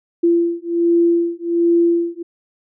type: beating tone pair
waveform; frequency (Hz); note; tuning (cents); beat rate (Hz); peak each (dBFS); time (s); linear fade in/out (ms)
sine; 340 / 341.3; F4 / F4; -46 / -40; 1.3; -16; 0.23-2.23; 10
effects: none